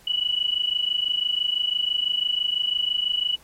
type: tone pair together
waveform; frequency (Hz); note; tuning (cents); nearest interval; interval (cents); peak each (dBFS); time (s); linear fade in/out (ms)
sine; 2935 / 2961; F#7 / F#7; -15 / +1; unison; 16; -24; 0.07-3.36; 5
effects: pink hiss -53 dBFS RMS until 3.43 s + MP3 64 kbps